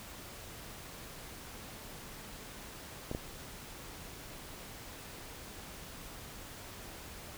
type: clicks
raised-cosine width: 2 ms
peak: -23 dBFS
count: 2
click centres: 3.114 / 3.149 s
effects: pink hiss -48 dBFS RMS until 7.37 s